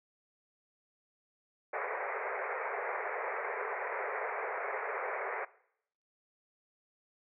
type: band-pass noise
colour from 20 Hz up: pink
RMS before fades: -37 dBFS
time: 1.73-5.45 s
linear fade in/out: 5 ms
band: 400 to 2300 Hz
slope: 96 dB/octave
effects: noise-tail reverb RT60 0.7 s tail -20 dB re dry